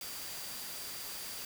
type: tone in noise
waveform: sine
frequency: 4722 Hz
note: D8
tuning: 9 cents sharp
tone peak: -49 dBFS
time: 0.01-1.45 s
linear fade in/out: 2 ms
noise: white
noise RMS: -43 dBFS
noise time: 0.01-1.45 s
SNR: -9 dB
effects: none

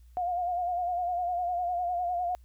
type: tone with vibrato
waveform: sine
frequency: 710 Hz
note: F5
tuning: 28 cents sharp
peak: -27 dBFS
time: 0.17-2.35 s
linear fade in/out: 0 ms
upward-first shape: sine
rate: 9.9 Hz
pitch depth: 52 cents each way
effects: added 60 Hz sine -51 dBFS peak until 2.44 s + white hiss -72 dBFS RMS until 2.44 s

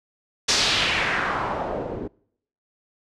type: noise with low-pass filter sweep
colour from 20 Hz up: white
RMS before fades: -24 dBFS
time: 0.48-2.08 s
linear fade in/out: 10 ms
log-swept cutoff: 5800 to 350 Hz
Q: 1.9
effects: noise-tail reverb RT60 0.7 s tail -26 dB re dry + low-pass 9000 Hz 12 dB/octave

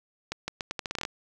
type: accelerating click train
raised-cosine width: 0.2 ms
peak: -14 dBFS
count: 12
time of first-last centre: 0.32-1.051 s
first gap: 160 ms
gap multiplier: 0.8
effects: none

